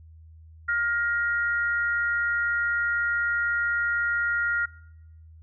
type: tone pair together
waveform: sine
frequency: 1412 / 1886 Hz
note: F6 / A#6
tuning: +19 / +20 cents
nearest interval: perfect fourth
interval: 501 cents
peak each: -23 / -29 dBFS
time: 0.68-4.66 s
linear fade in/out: 10 ms
effects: noise-tail reverb RT60 0.9 s tail -25 dB re dry + added 80 Hz sine -46 dBFS peak until 5.42 s